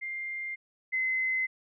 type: tone pair in turn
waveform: sine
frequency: 2100 / 2050 Hz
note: C7 / C7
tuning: +6 / -36 cents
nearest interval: unison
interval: 42 cents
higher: first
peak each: -33 / -26 dBFS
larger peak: second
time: 0.01-0.56 / 0.92-1.47 s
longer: neither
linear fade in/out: 20 ms
effects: none